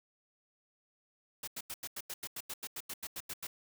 white noise bursts, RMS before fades -41 dBFS, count 16, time 1.43-3.47 s, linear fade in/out 5 ms, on 45 ms, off 88 ms, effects none

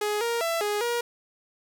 sawtooth tone with pitch steps, 418.4 / 468.1 / 667 / 415.2 / 475.5 Hz, G#4 / A#4 / E5 / G#4 / A#4, +13 / +7 / +20 / 0 / +34 cents, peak -21 dBFS, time 0.01-1.01 s, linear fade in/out 5 ms, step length 200 ms, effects none

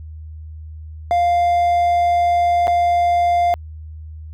triangle tone with dropouts, 698.5 Hz, F5, in tune, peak -11 dBFS, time 1.11-3.54 s, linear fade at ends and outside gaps 0 ms, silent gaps 2.671-2.679 s, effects added 78 Hz sine -31 dBFS peak until 4.33 s

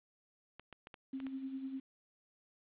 clicks, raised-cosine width 0.3 ms, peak -33 dBFS, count 6, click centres 0.596 / 0.727 / 0.871 / 0.942 / 1.202 / 1.267 s
sine tone with tremolo, 266.7 Hz, C4, 33 cents sharp, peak -37 dBFS, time 1.13-1.8 s, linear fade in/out 5 ms, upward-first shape sine, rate 10 Hz, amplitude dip 55%
effects resampled to 8000 Hz + 11-bit

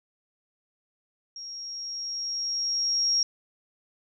sine tone with level ramp, 5590 Hz, F8, 1 cent sharp, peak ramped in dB -37 to -20 dBFS, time 1.36-3.23 s, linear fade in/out 2 ms, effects none

